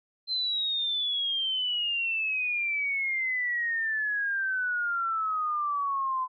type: exponential sweep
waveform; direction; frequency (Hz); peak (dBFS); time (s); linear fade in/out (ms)
sine; down; 4121 to 1019; -26; 0.27-6.28; 50
effects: none